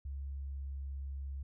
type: tone with pitch glide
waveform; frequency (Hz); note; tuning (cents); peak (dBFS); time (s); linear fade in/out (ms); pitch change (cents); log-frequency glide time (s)
sine; 69 to 68.56; C#2 to C#2; -7 to -18; -38; 0.05-1.43; 5; -11; 0.3-0.69
effects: none